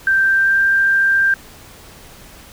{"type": "tone with pitch glide", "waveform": "sine", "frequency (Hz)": [1568, 1583.5], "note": ["G6", "G6"], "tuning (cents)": [0, 17], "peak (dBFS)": -11, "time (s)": [0.07, 1.34], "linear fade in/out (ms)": 2, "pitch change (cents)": 17, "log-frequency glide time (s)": [0.22, 0.64], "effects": ["pink hiss -41 dBFS RMS until 2.52 s"]}